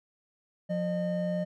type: tone pair together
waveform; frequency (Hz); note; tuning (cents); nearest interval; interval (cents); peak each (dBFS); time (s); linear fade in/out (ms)
triangle; 177.64 / 609; F3 / D#5; +30 / -37; octave + major sixth; 2133; -28 / -29; 0.69-1.45; 20
effects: none